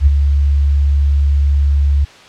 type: tone with ADSR envelope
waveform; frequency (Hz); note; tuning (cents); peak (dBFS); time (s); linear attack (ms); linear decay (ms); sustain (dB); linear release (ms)
sine; 70.9; C#2; +40; -3; 0-2.05; 66; 22; -6; 11
effects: white hiss -39 dBFS RMS until 2.28 s + low-pass 4000 Hz 12 dB/octave